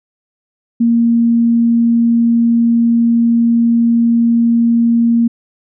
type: tone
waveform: sine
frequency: 233.1 Hz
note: A#3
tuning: in tune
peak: -8 dBFS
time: 0.8-5.28 s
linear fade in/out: 10 ms
effects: none